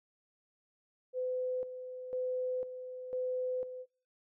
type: tone with tremolo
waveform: sine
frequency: 507 Hz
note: B4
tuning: 45 cents sharp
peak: -32 dBFS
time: 1.13-3.86 s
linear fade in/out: 50 ms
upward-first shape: square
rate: 1 Hz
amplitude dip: 65%
effects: noise-tail reverb RT60 0.4 s tail -21 dB re dry